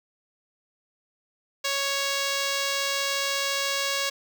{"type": "tone with notch filter", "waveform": "5% pulse", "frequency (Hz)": 554.4, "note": "C#5", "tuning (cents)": 0, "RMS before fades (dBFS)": -27, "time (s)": [1.64, 4.1], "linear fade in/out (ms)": 10, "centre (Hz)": 11000, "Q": 1.8, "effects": []}